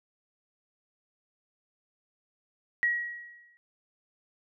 sine tone with exponential decay, 1908 Hz, A#6, 40 cents sharp, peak -21 dBFS, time 2.83-3.57 s, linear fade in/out 0 ms, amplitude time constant 160 ms, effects none

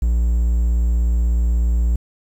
triangle tone, 58.27 Hz, A#1, in tune, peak -12 dBFS, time 0.02-1.96 s, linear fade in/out 5 ms, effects 8-bit

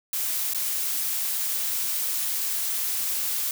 blue noise with dropouts, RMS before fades -27 dBFS, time 0.13-3.51 s, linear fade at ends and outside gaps 2 ms, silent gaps 0.536-0.546 s, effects none

